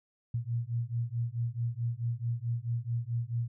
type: beating tone pair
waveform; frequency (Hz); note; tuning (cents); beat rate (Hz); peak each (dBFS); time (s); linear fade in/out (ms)
sine; 115.7 / 120.3; A#2 / B2; -13 / -45; 4.6; -33 / -33; 0.34-3.48; 5
effects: none